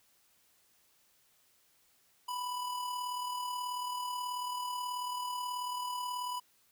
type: tone with amplitude modulation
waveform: square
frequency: 990 Hz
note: B5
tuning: 4 cents sharp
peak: -34 dBFS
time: 2.28-6.4 s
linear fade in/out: 10 ms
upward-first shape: sine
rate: 38.4 Hz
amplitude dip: 40%
effects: white hiss -69 dBFS RMS until 6.71 s

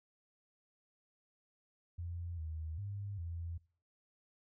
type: tone with pitch steps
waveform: sine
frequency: 86.1 / 79.3 / 100.7 / 84.5 Hz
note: F2 / D#2 / G2 / E2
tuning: -24 / +33 / +47 / +43 cents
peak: -39 dBFS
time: 1.98-3.58 s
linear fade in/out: 10 ms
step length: 400 ms
effects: noise-tail reverb RT60 0.5 s tail -23 dB re dry

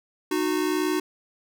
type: tone pair together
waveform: square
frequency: 306.4 / 367.3 Hz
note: D#4 / F#4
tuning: -27 / -13 cents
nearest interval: minor third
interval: 314 cents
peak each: -26 dBFS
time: 0.31-1 s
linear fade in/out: 5 ms
effects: none

